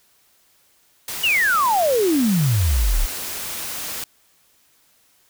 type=noise; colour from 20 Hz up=white; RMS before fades=-29 dBFS; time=1.08-4.04 s; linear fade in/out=2 ms
type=exponential sweep; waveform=sine; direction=down; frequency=2992 to 30.52 Hz; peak=-15 dBFS; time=1.23-3.06 s; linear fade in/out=10 ms
effects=white hiss -59 dBFS RMS until 5.29 s